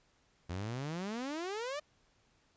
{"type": "exponential sweep", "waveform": "sawtooth", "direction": "up", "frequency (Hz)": [83.7, 614], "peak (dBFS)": -33, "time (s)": [0.49, 1.8], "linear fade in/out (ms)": 10, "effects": ["pink hiss -71 dBFS RMS until 2.56 s", "resampled to 16000 Hz"]}